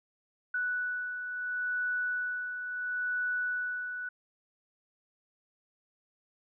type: beating tone pair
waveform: sine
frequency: 1480 / 1480.73 Hz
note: F#6 / F#6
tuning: 0 / +1 cents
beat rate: 0.73 Hz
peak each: -40 / -31 dBFS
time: 0.54-4.09 s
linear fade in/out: 5 ms
effects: none